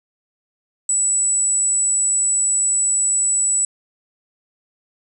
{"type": "tone", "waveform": "sine", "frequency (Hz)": 7902, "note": "B8", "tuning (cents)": 0, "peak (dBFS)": -15, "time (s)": [0.89, 3.65], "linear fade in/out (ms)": 2, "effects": []}